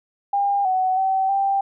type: tone with pitch steps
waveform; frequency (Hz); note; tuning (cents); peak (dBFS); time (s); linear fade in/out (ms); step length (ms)
sine; 803 / 748 / 766 / 787; G5 / F#5 / G5 / G5; +41 / +19 / -40 / +7; -17; 0.33-1.61; 5; 320
effects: none